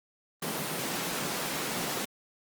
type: high-pass noise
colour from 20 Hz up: pink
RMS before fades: -33 dBFS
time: 0.42-2.05 s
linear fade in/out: 5 ms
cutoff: 140 Hz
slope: 48 dB/octave
effects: Opus 24 kbps